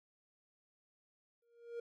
triangle tone with exponential growth, 470 Hz, A#4, 14 cents sharp, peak -36 dBFS, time 1.42-1.8 s, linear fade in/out 5 ms, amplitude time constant 81 ms, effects none

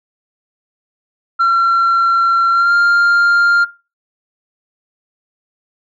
sine tone with pitch glide, 1363 to 1398.1 Hz, F6 to F6, -43 to +1 cents, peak -6 dBFS, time 1.39-3.65 s, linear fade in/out 20 ms, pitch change +44 cents, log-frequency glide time 2.51-2.74 s, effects noise-tail reverb RT60 0.3 s tail -18 dB re dry + tanh soft clip ceiling -8 dBFS

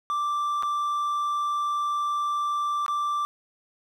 triangle tone with dropouts, 1174.7 Hz, D6, in tune, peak -22 dBFS, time 0.1-3.25 s, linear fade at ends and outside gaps 0 ms, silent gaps 0.625-0.632 / 2.863-2.881 s, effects none

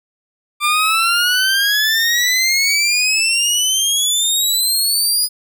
20% pulse exponential sweep, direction up, 1181 to 4978 Hz, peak -8 dBFS, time 0.6-5.29 s, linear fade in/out 50 ms, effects none

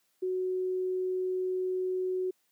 sine tone, 370 Hz, F#4, in tune, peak -28 dBFS, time 0.22-2.31 s, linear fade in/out 10 ms, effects white hiss -73 dBFS RMS until 2.51 s + high-pass 150 Hz 12 dB/octave

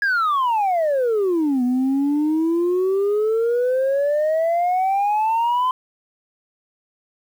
sine exponential two-way sweep, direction down then up, 1680 to 244.1 to 1030 Hz, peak -14 dBFS, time 0.02-5.71 s, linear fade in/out 2 ms, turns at 1.63 s, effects tanh soft clip ceiling -15 dBFS + 8-bit

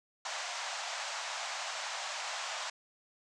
pink band-pass noise, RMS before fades -39 dBFS, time 0.25-2.7 s, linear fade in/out 5 ms, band 630 to 7600 Hz, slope 48 dB/octave, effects none

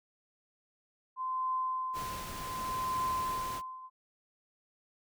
sine tone with tremolo, 1033 Hz, C6, 22 cents flat, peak -29 dBFS, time 1.16-3.9 s, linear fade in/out 50 ms, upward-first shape triangle, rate 0.66 Hz, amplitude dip 85%
pink noise, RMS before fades -43 dBFS, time 1.93-3.62 s, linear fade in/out 50 ms
effects none

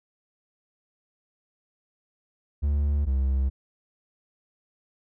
triangle tone pair in turn, 72.3 / 66.75 Hz, D2 / C2, -27 / +35 cents, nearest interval minor second, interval 138 cents, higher first, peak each -19 / -19 dBFS, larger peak neither, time 2.62-3.06 / 3.06-3.5 s, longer neither, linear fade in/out 20 ms, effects none

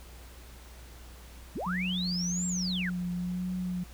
sine linear two-way sweep, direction up then down, 110 to 7570 to 1332 Hz, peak -32 dBFS, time 1.55-2.9 s, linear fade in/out 10 ms, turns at 2.47 s
sine tone with vibrato, 180 Hz, F#3, 47 cents flat, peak -30 dBFS, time 1.66-3.84 s, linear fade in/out 10 ms, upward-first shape triangle, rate 1.2 Hz, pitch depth 34 cents each way
effects added 60 Hz sine -47 dBFS peak until 3.93 s + pink hiss -53 dBFS RMS until 3.93 s

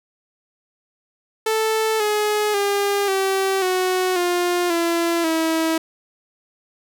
sawtooth tone with pitch steps, 440 / 421.1 / 403 / 385.7 / 369.1 / 353.3 / 338.1 / 323.6 Hz, A4 / G#4 / G4 / G4 / F#4 / F4 / E4 / E4, 0 / +24 / +48 / -28 / -4 / +20 / +44 / -32 cents, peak -14 dBFS, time 1.46-5.78 s, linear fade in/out 5 ms, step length 540 ms, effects none

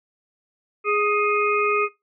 harmonic tone with a mistuned harmonic, 415.3 Hz, G#4, in tune, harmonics 1 / 3 / 5 / 6, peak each -22 / -22 / -30 / -25 dBFS, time 0.84-1.89 s, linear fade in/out 50 ms, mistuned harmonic 5, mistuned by +43 cents, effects noise-tail reverb RT60 0.2 s tail -19 dB re dry

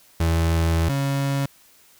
35% pulse tone pair in turn, 82.41 / 138.6 Hz, E2 / C#3, 0 / 0 cents, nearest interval major sixth, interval 900 cents, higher second, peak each -16 / -19 dBFS, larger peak first, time 0.2-0.89 / 0.89-1.46 s, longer first, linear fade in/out 5 ms, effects white hiss -54 dBFS RMS until 1.99 s

